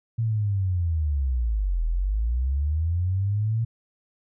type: linear two-way sweep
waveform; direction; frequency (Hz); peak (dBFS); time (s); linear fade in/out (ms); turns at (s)
sine; down then up; 115.8 to 39.34 to 115.8; -21; 0.18-3.65; 10; 1.85
effects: none